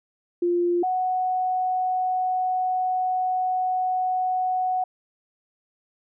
sine tone pair in turn, 349.2 / 739.9 Hz, F4 / F#5, 0 / 0 cents, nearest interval octave + minor second, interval 1300 cents, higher second, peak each -19 / -21 dBFS, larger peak first, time 0.42-0.83 / 0.83-4.84 s, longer second, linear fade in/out 5 ms, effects none

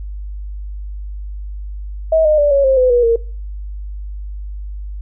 sine tone with pitch steps, 641 / 611.7 / 583.7 / 557.1 / 531.6 / 507.3 / 484.1 / 462 Hz, E5 / D#5 / D5 / C#5 / C5 / B4 / B4 / A#4, -49 / -30 / -11 / +9 / +27 / +46 / -35 / -16 cents, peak -9 dBFS, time 2.12-3.16 s, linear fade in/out 5 ms, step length 130 ms, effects noise-tail reverb RT60 0.4 s tail -20 dB re dry + added 50 Hz sine -24 dBFS peak until 5.01 s

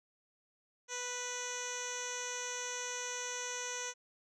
10% pulse tone with low-pass filter, 493.5 Hz, B4, 1 cent flat, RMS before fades -40 dBFS, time 0.88-3.94 s, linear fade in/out 50 ms, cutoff 6000 Hz, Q 9.5, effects none

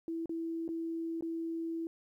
sine tone with dropouts, 329.6 Hz, E4, in tune, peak -34 dBFS, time 0.08-1.87 s, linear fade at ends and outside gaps 1 ms, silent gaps 0.258-0.294 / 0.679-0.689 / 1.209-1.224 s, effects 12-bit

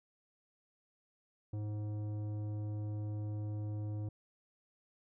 sine tone with tanh clipping, 105.3 Hz, G#2, 24 cents sharp, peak -38 dBFS, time 1.53-4.09 s, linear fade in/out 5 ms, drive 12 dB, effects none

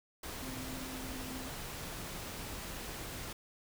sine tone in noise, 259.1 Hz, C4, 17 cents flat, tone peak -45 dBFS, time 0.42-1.49 s, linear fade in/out 5 ms, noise pink, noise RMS -43 dBFS, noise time 0.23-3.33 s, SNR -5 dB, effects none

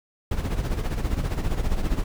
brown noise with tremolo, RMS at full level -22 dBFS, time 0.31-2.04 s, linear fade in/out 5 ms, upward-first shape sine, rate 15 Hz, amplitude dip 65%, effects none

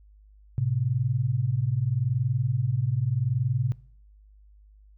sine tone pair together, 110 / 130.81 Hz, A2 / C3, 0 / 0 cents, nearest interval minor third, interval 300 cents, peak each -26 / -24 dBFS, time 0.58-3.72 s, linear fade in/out 0 ms, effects noise-tail reverb RT60 0.6 s tail -23 dB re dry + added 51 Hz sine -51 dBFS peak until 4.97 s

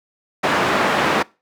white band-pass noise, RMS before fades -18 dBFS, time 0.43-1.23 s, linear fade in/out 10 ms, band 160 to 1500 Hz, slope 12 dB/octave, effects noise-tail reverb RT60 0.3 s tail -24 dB re dry

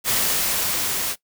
white noise with level ramp, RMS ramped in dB -20 to -25 dBFS, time 0.04-1.16 s, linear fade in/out 50 ms, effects noise-tail reverb RT60 0.1 s tail -19 dB re dry

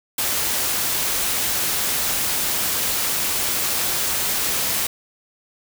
white noise, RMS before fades -22 dBFS, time 0.18-4.87 s, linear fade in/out 5 ms, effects none

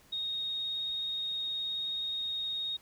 sine tone with vibrato, 3729 Hz, A#7, in tune, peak -32 dBFS, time 0.12-2.77 s, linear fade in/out 10 ms, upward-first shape sine, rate 19 Hz, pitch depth 12 cents each way, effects pink hiss -61 dBFS RMS until 2.81 s

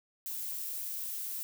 violet noise, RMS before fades -38 dBFS, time 0.26-1.43 s, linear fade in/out 0 ms, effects none

